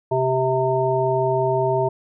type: harmonic tone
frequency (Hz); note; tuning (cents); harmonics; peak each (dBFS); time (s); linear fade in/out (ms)
130.4; C3; -5; 1 / 3 / 5 / 7; -25 / -21 / -22 / -24; 0.11-1.89; 10
effects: none